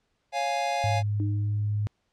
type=chord; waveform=square; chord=Db major; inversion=none; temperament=equal; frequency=554.4 / 698.5 / 830.6 Hz; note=Db5 / F5 / Ab5; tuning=0 / 0 / 0 cents; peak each=-34 / -29 / -30 dBFS; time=0.32-1.03 s; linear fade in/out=50 ms
type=tone with pitch glide; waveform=sine; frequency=103.83 to 104.43 Hz; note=G#2 to G#2; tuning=0 to +10 cents; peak=-24 dBFS; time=0.84-1.87 s; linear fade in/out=0 ms; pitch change=+10 cents; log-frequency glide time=1.41-1.49 s
type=tone with exponential decay; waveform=sine; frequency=305.4 Hz; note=D#4; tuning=32 cents flat; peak=-29 dBFS; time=1.2-1.85 s; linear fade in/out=0 ms; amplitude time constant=140 ms
effects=pink hiss -74 dBFS RMS until 2.12 s + low-pass 6000 Hz 12 dB/octave